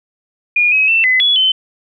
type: tone with pitch steps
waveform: sine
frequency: 2434 / 2548 / 2675 / 2023 / 3390 / 3061 Hz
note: D#7 / D#7 / E7 / B6 / G#7 / G7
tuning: -39 / +41 / +25 / +41 / +35 / -42 cents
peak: -9 dBFS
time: 0.56-1.52 s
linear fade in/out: 5 ms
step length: 160 ms
effects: none